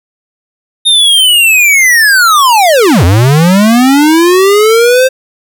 square linear two-way sweep, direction down then up, 3700 to 82.41 to 528 Hz, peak -4 dBFS, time 0.85-5.09 s, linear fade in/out 20 ms, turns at 3.04 s, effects none

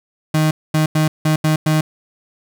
35% pulse tone bursts at uneven times, 155.56 Hz, D#3, in tune, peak -11 dBFS, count 6, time 0.34-0.51 / 0.74-0.86 / 0.95-1.08 / 1.25-1.36 / 1.44-1.56 / 1.66-1.81 s, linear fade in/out 5 ms, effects none

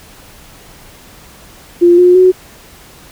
sine tone with pitch steps, 348 / 358.4 / 369.1 Hz, F4 / F4 / F#4, -6 / +45 / -4 cents, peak -3 dBFS, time 1.81-2.32 s, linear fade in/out 20 ms, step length 170 ms, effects pink hiss -39 dBFS RMS until 3.11 s

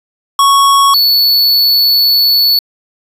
square tone pair in turn, 1108.7 / 4435 Hz, C#6 / C#8, 0 / 0 cents, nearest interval 2 octaves, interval 2400 cents, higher second, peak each -6 / -7 dBFS, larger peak first, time 0.39-0.94 / 0.94-2.59 s, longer second, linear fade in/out 2 ms, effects resampled to 32000 Hz + 8-bit

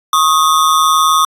square ring-modulated tone, 1174.7 Hz, D6, in tune, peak -6 dBFS, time 0.13-1.25 s, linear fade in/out 2 ms, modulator 79.6 Hz, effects resampled to 32000 Hz

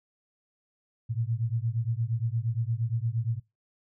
sine beating tone pair, 111.3 / 119.9 Hz, A2 / A#2, +20 / +49 cents, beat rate 8.6 Hz, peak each -29 / -30 dBFS, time 1.09-3.4 s, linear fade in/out 20 ms, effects noise-tail reverb RT60 0.2 s tail -20 dB re dry

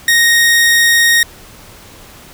sawtooth tone, 1864.7 Hz, A#6, in tune, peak -4 dBFS, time 0.08-1.23 s, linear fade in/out 2 ms, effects pink hiss -38 dBFS RMS until 2.33 s

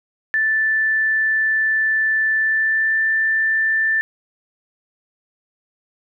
sine tone with pitch glide, 1760 to 1773.3 Hz, A6 to A6, 0 to +13 cents, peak -15 dBFS, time 0.34-4.01 s, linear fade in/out 0 ms, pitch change +13 cents, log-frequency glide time 2.36-3.02 s, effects none

